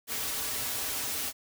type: noise with comb filter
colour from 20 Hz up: white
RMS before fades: -33 dBFS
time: 0.07-1.33 s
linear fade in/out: 50 ms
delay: 5.7 ms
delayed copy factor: -0.95
effects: none